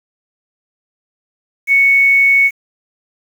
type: tone with quantisation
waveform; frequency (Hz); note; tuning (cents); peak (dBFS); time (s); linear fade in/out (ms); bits
sine; 2217; C#7; 0; -7; 1.67-2.51; 50; 6
effects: none